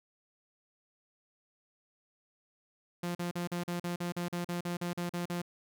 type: tone bursts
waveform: sawtooth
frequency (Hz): 174.61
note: F3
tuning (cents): 0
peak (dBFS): -29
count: 15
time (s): 3.03-5.418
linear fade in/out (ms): 5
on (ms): 120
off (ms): 42
effects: none